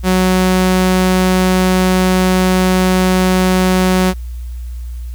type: tone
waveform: sawtooth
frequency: 185 Hz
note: F#3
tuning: in tune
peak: -6 dBFS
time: 0.03-4.14 s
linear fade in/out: 50 ms
effects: added 60 Hz sine -22 dBFS peak until 5.14 s + white hiss -48 dBFS RMS until 5.14 s